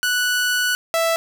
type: tone pair in turn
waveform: sawtooth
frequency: 1479 / 660.3 Hz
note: F#6 / E5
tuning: -1 / +3 cents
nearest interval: octave + major second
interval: 1396 cents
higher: first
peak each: -14 / -13 dBFS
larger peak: second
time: 0.03-0.75 / 0.94-1.16 s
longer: first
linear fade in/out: 0 ms
effects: none